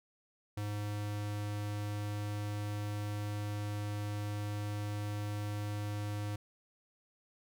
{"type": "tone", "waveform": "square", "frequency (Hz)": 103.83, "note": "G#2", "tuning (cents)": 0, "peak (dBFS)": -36, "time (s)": [0.57, 6.36], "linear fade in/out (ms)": 5, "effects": []}